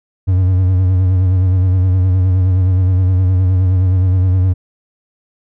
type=tone with vibrato; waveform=triangle; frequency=92.5 Hz; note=F#2; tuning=in tune; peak=-7 dBFS; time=0.27-4.54 s; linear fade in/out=20 ms; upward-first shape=sine; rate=9.6 Hz; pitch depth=47 cents each way; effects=none